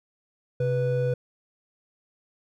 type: tone pair together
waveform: triangle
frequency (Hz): 130.81 / 492.9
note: C3 / B4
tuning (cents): 0 / -3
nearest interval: octave + major seventh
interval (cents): 2297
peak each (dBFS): -23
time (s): 0.6-1.14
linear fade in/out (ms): 5
effects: none